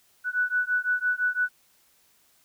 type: beating tone pair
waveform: sine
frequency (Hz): 1480 / 1485.9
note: F#6 / F#6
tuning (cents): 0 / +7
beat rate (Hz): 5.9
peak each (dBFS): -26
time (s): 0.24-1.49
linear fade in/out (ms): 50
effects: white hiss -63 dBFS RMS until 2.44 s